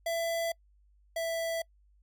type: tone pair in turn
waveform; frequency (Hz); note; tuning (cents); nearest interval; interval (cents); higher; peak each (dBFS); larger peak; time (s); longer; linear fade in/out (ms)
square; 668 / 661.1; E5 / E5; +23 / +5; unison; 18; first; -30 / -31; first; 0.06-0.52 / 1.16-1.62; neither; 5
effects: noise-tail reverb RT60 0.1 s tail -26 dB re dry + added 50 Hz sine -61 dBFS peak until 2.02 s